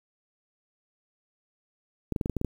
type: clicks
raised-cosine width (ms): 3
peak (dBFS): -15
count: 8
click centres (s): 2.123 / 2.162 / 2.212 / 2.259 / 2.297 / 2.367 / 2.414 / 2.447
effects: 8-bit